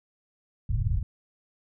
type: low-pass noise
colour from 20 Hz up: white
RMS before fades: -26 dBFS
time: 0.69-1.03 s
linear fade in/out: 5 ms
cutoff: 140 Hz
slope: 48 dB/octave
effects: none